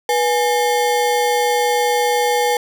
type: ring-modulated tone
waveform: square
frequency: 659.3 Hz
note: E5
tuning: in tune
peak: -12 dBFS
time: 0.09-2.57 s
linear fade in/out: 2 ms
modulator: 173 Hz
effects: none